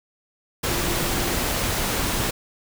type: tone in noise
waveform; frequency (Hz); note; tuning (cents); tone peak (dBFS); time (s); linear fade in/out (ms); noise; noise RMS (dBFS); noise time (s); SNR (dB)
sine; 347.1; F4; -11; -32; 0.7-1.39; 10; pink; -24; 0.63-2.31; -11
effects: none